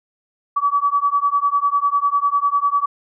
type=beating tone pair; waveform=sine; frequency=1139 / 1149 Hz; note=C#6 / D6; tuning=+47 / -38 cents; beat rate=10 Hz; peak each=-18 dBFS; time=0.56-2.86 s; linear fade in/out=10 ms; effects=none